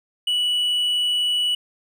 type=tone; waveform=triangle; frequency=2948 Hz; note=F#7; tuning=7 cents flat; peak=-17 dBFS; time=0.27-1.55 s; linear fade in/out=5 ms; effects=none